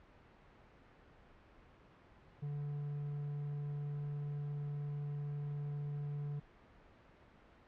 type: tone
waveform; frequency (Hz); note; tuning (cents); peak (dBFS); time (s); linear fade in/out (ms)
triangle; 145.2; D3; -19; -36; 2.42-6.4; 10
effects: pink hiss -62 dBFS RMS until 7.67 s + low-pass 2000 Hz 12 dB/octave